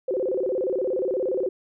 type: tone with vibrato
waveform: sine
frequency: 440 Hz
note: A4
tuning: in tune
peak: -22 dBFS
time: 0.08-1.49 s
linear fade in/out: 5 ms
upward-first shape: square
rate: 17 Hz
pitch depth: 280 cents each way
effects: none